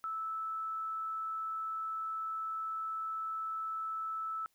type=tone; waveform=sine; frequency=1312 Hz; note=E6; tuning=9 cents flat; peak=-35 dBFS; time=0.04-4.46 s; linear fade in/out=0 ms; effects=white hiss -75 dBFS RMS until 4.54 s